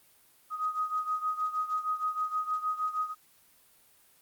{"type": "beating tone pair", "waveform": "sine", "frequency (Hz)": [1251, 1257.4], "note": ["D#6", "D#6"], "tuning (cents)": [9, 18], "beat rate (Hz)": 6.4, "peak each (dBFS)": [-30, -34], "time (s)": [0.5, 3.15], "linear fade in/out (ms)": 50, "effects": ["white hiss -62 dBFS RMS until 4.21 s", "Opus 32 kbps"]}